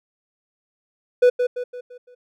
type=tone with echo; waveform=triangle; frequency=493.9 Hz; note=B4; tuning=in tune; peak=-8 dBFS; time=1.22-1.3 s; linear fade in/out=10 ms; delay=170 ms; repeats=5; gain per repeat=-7 dB; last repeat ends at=2.15 s; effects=none